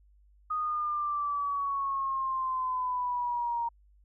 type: exponential sweep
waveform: sine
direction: down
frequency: 1245 to 932.3 Hz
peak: -28 dBFS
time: 0.5-3.69 s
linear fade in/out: 10 ms
effects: added 50 Hz sine -58 dBFS peak until 4.04 s